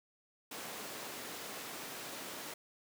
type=high-pass noise; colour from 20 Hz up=pink; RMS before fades=-45 dBFS; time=0.51-2.54 s; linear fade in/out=5 ms; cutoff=290 Hz; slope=12 dB/octave; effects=none